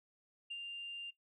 sine tone with ADSR envelope, 2794 Hz, F7, in tune, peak -37 dBFS, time 0.5-1.11 s, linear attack 14 ms, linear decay 43 ms, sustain -4 dB, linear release 15 ms, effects noise-tail reverb RT60 0.1 s tail -18 dB re dry + tanh soft clip ceiling -37 dBFS

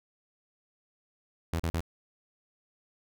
sawtooth tone bursts, 82.8 Hz, E2, 8 cents sharp, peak -24 dBFS, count 3, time 1.53-1.805 s, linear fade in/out 0 ms, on 65 ms, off 40 ms, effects none

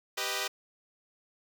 5% pulse chord, G augmented, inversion none, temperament equal, 392 / 493.9 / 622.3 Hz, G4 / B4 / D#5, 0 / 0 / 0 cents, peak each -24 dBFS, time 0.17-0.48 s, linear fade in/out 10 ms, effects none

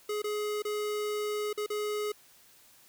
square tone with dropouts, 420 Hz, G#4, 19 cents sharp, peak -31 dBFS, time 0.09-2.12 s, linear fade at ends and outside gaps 5 ms, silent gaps 0.22-0.241 / 0.622-0.65 / 1.53-1.575 / 1.663-1.701 s, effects white hiss -59 dBFS RMS until 2.88 s

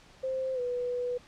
sine tone with pitch glide, 524 to 491.7 Hz, C5 to B4, +2 to -8 cents, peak -29 dBFS, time 0.23-1.18 s, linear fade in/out 10 ms, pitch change -110 cents, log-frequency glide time 0.54-0.6 s, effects pink hiss -56 dBFS RMS until 1.27 s + low-pass 6000 Hz 12 dB/octave

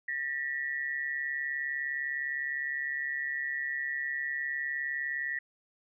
sine tone pair together, 1794.3 / 1934 Hz, A6 / B6, +33 / -37 cents, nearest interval minor second, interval 130 cents, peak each -35 / -33 dBFS, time 0.08-5.39 s, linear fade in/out 5 ms, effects none

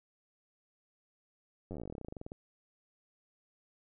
slowing click train, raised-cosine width 2 ms, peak -29 dBFS, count 24, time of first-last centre 1.71-2.319 s, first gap 10 ms, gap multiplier 1.08, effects none

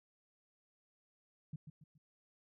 sine tone with echo, 152 Hz, D#3, 40 cents flat, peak -40 dBFS, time 1.53-1.56 s, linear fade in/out 5 ms, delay 140 ms, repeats 3, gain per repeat -8 dB, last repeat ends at 1.98 s, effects none

